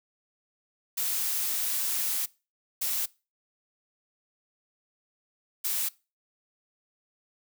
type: noise bursts at uneven times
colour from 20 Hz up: blue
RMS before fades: -29 dBFS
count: 3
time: 0.97-2.26 / 2.81-3.06 / 5.64-5.89 s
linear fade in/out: 10 ms
effects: noise-tail reverb RT60 0.3 s tail -22 dB re dry